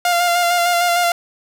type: tone with vibrato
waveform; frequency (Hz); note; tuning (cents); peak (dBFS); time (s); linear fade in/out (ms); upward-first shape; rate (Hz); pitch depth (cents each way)
sawtooth; 698.5; F5; 0; -10; 0.05-1.12; 2; square; 6.6; 21
effects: none